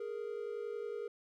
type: tone pair together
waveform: triangle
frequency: 415.3 / 466.2 Hz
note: G#4 / A#4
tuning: 0 / 0 cents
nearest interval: major second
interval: 200 cents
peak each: -39 / -39 dBFS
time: 0-1.08 s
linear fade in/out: 5 ms
effects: none